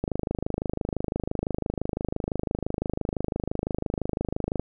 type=click train; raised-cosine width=2 ms; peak=-13 dBFS; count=119; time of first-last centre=0.04-4.596 s; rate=25.9 Hz; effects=none